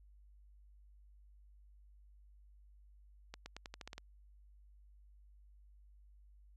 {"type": "accelerating click train", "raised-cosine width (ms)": 0.2, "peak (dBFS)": -29, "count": 9, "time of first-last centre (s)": [3.34, 3.98], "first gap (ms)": 120, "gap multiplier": 0.88, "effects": ["added 50 Hz sine -59 dBFS peak until 6.56 s"]}